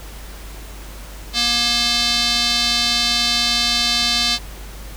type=tone with band-pass filter; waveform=square; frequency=237.6 Hz; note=A#3; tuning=33 cents sharp; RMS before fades=-18 dBFS; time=1.33-4.39 s; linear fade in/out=50 ms; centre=4200 Hz; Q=3; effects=added 50 Hz sine -33 dBFS peak until 4.96 s + pink hiss -39 dBFS RMS until 4.96 s

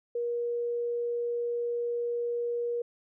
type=tone; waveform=sine; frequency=475.9 Hz; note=A#4; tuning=36 cents sharp; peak=-28 dBFS; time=0.15-2.82 s; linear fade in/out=5 ms; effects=none

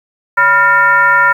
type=tone with frequency modulation; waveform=sine; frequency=1397 Hz; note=F6; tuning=in tune; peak=-6 dBFS; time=0.37-1.33 s; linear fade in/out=10 ms; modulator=417 Hz; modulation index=1.1; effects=7-bit

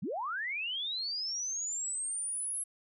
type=linear sweep; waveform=sine; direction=up; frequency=130.81 to 10940 Hz; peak=-33 dBFS; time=0.02-2.64 s; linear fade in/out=10 ms; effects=none

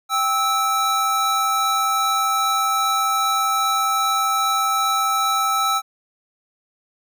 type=tone pair together; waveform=square; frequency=784 / 1307.5 Hz; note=G5 / E6; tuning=0 / -15 cents; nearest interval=major sixth; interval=885 cents; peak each=-25 / -19 dBFS; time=0.09-5.82 s; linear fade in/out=50 ms; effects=none

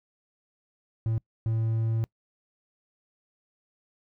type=tone bursts at uneven times; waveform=triangle; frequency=112.6 Hz; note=A2; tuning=40 cents sharp; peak=-22 dBFS; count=2; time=1.06-1.18 / 1.46-2.04 s; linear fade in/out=0 ms; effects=noise-tail reverb RT60 0.1 s tail -25 dB re dry

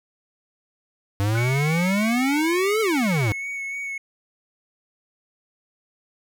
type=exponential two-way sweep; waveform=square; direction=up then down; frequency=98 to 451.6 to 98 Hz; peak=-20 dBFS; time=1.2-3.32 s; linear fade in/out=0 ms; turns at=2.81 s
type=tone with exponential decay; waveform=sine; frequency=1480 Hz; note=F#6; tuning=in tune; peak=-26 dBFS; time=1.35-1.58 s; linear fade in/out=2 ms; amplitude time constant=49 ms
type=tone with vibrato; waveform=triangle; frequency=2217 Hz; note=C#7; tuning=in tune; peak=-26 dBFS; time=1.37-3.98 s; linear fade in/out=5 ms; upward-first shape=sine; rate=3.4 Hz; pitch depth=21 cents each way
effects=none

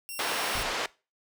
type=tone; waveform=5% pulse; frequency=2740 Hz; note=F7; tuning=34 cents flat; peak=-27 dBFS; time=0.09-0.63 s; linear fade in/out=0 ms
type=band-pass noise; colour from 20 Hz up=pink; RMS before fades=-31 dBFS; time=0.19-0.86 s; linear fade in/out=2 ms; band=520 to 4800 Hz; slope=12 dB/octave
type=noise with exponential decay; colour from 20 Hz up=brown; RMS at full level=-32 dBFS; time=0.55-0.9 s; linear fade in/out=5 ms; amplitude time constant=74 ms
effects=noise-tail reverb RT60 0.3 s tail -21 dB re dry

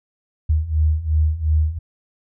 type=beating tone pair; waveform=sine; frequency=76 / 78.8 Hz; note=D#2 / D#2; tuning=-40 / +23 cents; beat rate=2.8 Hz; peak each=-20 / -17 dBFS; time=0.49-1.79 s; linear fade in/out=10 ms; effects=none

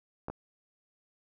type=clicks; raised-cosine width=1 ms; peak=-23 dBFS; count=2; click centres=0.284 / 0.3 s; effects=none

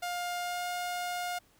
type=tone with pitch glide; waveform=sawtooth; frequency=707 to 711.9 Hz; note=F5 to F5; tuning=+21 to +33 cents; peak=-29 dBFS; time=0.02-1.39 s; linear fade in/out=10 ms; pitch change=+12 cents; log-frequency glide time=0.4-0.66 s; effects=pink hiss -65 dBFS RMS until 1.59 s

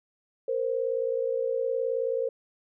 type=tone pair together; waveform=sine; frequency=464.2 / 523.3 Hz; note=A#4 / C5; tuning=-7 / 0 cents; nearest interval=major second; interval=207 cents; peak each=-28 dBFS; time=0.48-2.29 s; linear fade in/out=5 ms; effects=none

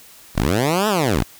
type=linear two-way sweep; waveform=10% pulse; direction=up then down; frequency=32.17 to 221.3 to 37.68 Hz; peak=-8 dBFS; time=0.35-1.24 s; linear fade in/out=20 ms; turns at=0.88 s; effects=white hiss -45 dBFS RMS until 1.39 s

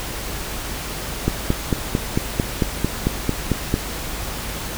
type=click train; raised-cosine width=3 ms; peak=-4 dBFS; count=12; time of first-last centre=1.28-3.741 s; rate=4.47 Hz; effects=added 50 Hz sine -33 dBFS peak until 4.77 s + pink hiss -29 dBFS RMS until 4.77 s

